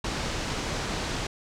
pink low-pass noise, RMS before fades -31 dBFS, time 0.04-1.27 s, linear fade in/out 5 ms, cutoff 7100 Hz, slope 24 dB/octave, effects none

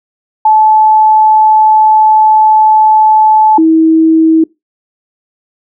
sine tone pair in turn, 866 / 321.6 Hz, A5 / E4, -28 / -43 cents, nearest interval octave + perfect fourth, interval 1715 cents, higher first, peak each -3 dBFS, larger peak neither, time 0.45-3.58 / 3.58-4.44 s, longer first, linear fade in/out 5 ms, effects noise-tail reverb RT60 0.2 s tail -22 dB re dry

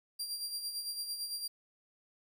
sawtooth tone with tremolo, 4750 Hz, D8, 19 cents sharp, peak -32 dBFS, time 0.19-1.48 s, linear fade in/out 10 ms, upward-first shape sine, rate 8.9 Hz, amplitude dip 55%, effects 11-bit

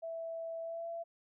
sine tone with pitch glide, 659.3 to 672.4 Hz, E5 to E5, 0 to +34 cents, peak -38 dBFS, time 0.02-1.04 s, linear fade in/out 20 ms, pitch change +34 cents, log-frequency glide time 0.62-0.87 s, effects none

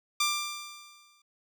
10% pulse tone with exponential decay, 1186 Hz, D6, 17 cents sharp, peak -15 dBFS, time 0.2-1.22 s, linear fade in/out 5 ms, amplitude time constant 220 ms, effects none

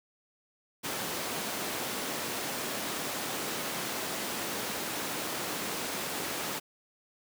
pink high-pass noise, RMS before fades -35 dBFS, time 0.83-6.6 s, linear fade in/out 20 ms, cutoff 230 Hz, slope 12 dB/octave, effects none

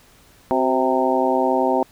harmonic tone with a mistuned harmonic, 130.81 Hz, C3, in tune, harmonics 2 / 3 / 4 / 5 / 6 / 7, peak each -23 / -23 / -23 / -23 / -23 / -23 dBFS, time 0.51-1.83 s, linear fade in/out 0 ms, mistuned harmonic 3, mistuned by -58 cents, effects pink hiss -52 dBFS RMS until 1.91 s

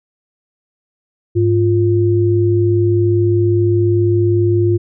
sine tone pair together, 103.83 / 348.9 Hz, G#2 / F4, 0 / -2 cents, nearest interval octave + major sixth, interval 2098 cents, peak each -13 dBFS, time 1.35-4.78 s, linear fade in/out 20 ms, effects none

